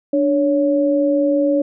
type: tone pair together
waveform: sine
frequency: 293.7 / 559.4 Hz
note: D4 / C#5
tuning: 0 / +16 cents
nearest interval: major seventh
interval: 1116 cents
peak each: -16 dBFS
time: 0.13-1.62 s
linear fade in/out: 5 ms
effects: none